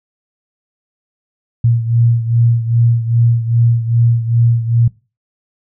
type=beating tone pair; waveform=sine; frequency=116.54 / 119.04 Hz; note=A#2 / A#2; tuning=0 / +37 cents; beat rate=2.5 Hz; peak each=-11 / -16 dBFS; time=1.64-4.88 s; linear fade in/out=5 ms; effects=noise-tail reverb RT60 0.3 s tail -21 dB re dry